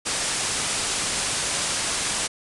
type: low-pass noise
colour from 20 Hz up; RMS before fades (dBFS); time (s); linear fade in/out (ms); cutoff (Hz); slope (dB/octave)
white; -26; 0.05-2.28; 20; 10000; 96
effects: none